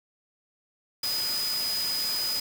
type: tone in noise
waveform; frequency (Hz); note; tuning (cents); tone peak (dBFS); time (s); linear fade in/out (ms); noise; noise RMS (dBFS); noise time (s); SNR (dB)
sine; 4978; D#8; 0; -27; 1.03-2.4; 5; white; -34; 1.03-2.4; +4
effects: none